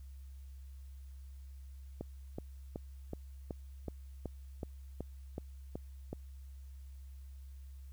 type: click train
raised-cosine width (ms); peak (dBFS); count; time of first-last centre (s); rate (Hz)
2; -26; 12; 2.01-6.13; 2.67
effects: added 67 Hz sine -47 dBFS peak until 7.92 s + white hiss -71 dBFS RMS until 7.92 s